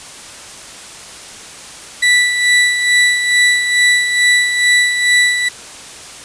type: tone with tremolo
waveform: 35% pulse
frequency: 1967 Hz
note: B6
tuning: 7 cents flat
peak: -6 dBFS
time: 2.02-5.49 s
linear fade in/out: 10 ms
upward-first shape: sine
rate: 2.3 Hz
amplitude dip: 55%
effects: white hiss -33 dBFS RMS until 6.24 s + resampled to 22050 Hz